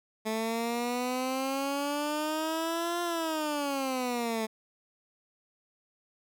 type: exponential two-way sweep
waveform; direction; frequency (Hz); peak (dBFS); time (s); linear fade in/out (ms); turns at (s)
15% pulse; up then down; 217.7 to 348.9 to 217.7; -23; 0.25-4.47; 20; 3.02
effects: none